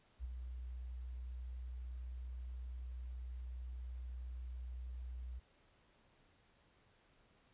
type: tone with ADSR envelope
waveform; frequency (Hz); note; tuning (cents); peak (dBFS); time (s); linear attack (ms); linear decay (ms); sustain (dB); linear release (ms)
sine; 61.74; B1; 0; -38; 0.19-5.4; 53; 17; -5; 19
effects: pink hiss -71 dBFS RMS until 7.53 s + resampled to 8000 Hz